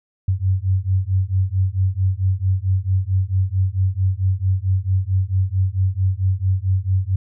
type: beating tone pair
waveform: sine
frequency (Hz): 92.5 / 97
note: F#2 / G2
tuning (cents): 0 / -18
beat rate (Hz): 4.5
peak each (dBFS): -19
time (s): 0.28-7.16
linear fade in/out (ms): 5
effects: none